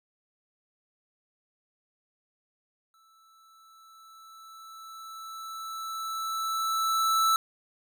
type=tone with exponential growth; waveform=square; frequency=1318.5 Hz; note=E6; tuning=in tune; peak=-21 dBFS; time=2.94-7.36 s; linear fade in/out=1 ms; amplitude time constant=960 ms; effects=none